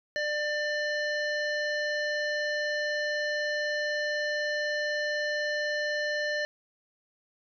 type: harmonic tone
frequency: 596 Hz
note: D5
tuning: 25 cents sharp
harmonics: 1 / 3 / 5 / 7 / 9 / 10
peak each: -31 / -30 / -43 / -39 / -50 / -50 dBFS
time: 0.16-6.45 s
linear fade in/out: 0 ms
effects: none

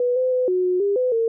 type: tone with pitch steps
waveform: sine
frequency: 491.5 / 511 / 505 / 365.9 / 363.4 / 402.3 / 505 / 455.8 Hz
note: B4 / C5 / B4 / F#4 / F#4 / G4 / B4 / A#4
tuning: -8 / -41 / +39 / -19 / -31 / +45 / +39 / -39 cents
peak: -17 dBFS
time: 0-1.28 s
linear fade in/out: 2 ms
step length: 160 ms
effects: none

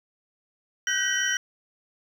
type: tone cluster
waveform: sine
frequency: 1506 / 1572 / 1919 / 3043 / 5750 Hz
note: F#6 / G6 / A#6 / F#7 / F8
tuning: +30 / +4 / +50 / +48 / +50 cents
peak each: -29 dBFS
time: 0.87-1.37 s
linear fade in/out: 2 ms
effects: tanh soft clip ceiling -11 dBFS + 8-bit

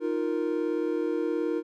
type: chord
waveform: triangle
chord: Eb suspended second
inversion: none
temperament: just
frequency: 311.1 / 350 / 466.7 Hz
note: Eb4 / F4 / Bb4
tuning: 0 / +4 / +2 cents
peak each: -28 dBFS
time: 0-1.63 s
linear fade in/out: 50 ms
effects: none

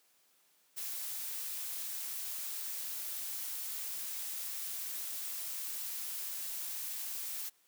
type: noise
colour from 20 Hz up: blue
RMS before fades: -40 dBFS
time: 0.76-7.5 s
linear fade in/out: 20 ms
effects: white hiss -70 dBFS RMS until 7.67 s + high-pass 200 Hz 12 dB/octave

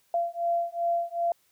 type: beating tone pair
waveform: sine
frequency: 684 / 686.6 Hz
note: F5 / F5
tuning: -36 / -30 cents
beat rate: 2.6 Hz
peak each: -28 dBFS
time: 0.14-1.32 s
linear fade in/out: 2 ms
effects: white hiss -67 dBFS RMS until 1.51 s

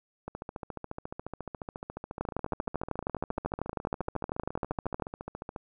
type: two click trains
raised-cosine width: 1 ms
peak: -23 / -16 dBFS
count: 76 / 37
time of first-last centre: 0.28-5.562 / 2.21-5.022 s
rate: 14.2 / 12.8 Hz
effects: none

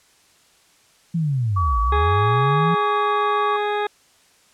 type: linear two-way sweep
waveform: sine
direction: down then up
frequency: 172.9 to 52 to 172.9 Hz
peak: -18 dBFS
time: 1.14-2.75 s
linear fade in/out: 10 ms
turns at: 1.8 s
type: tone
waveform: sine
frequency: 1139 Hz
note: C#6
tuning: 47 cents sharp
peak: -20 dBFS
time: 1.56-3.57 s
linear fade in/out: 10 ms
type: harmonic tone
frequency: 415.3 Hz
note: G#4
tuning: in tune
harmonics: 1 / 2 / 3 / 4 / 5 / 6 / 8 / 9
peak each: -23 / -24 / -30 / -30 / -37 / -37 / -41 / -37 dBFS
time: 1.92-3.87 s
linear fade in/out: 5 ms
effects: white hiss -56 dBFS RMS until 4.53 s + low-pass 9000 Hz 12 dB/octave

